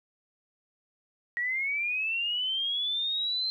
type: linear sweep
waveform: sine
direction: up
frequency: 1895 to 4132 Hz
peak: -27 dBFS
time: 1.37-3.5 s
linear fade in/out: 0 ms
effects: 11-bit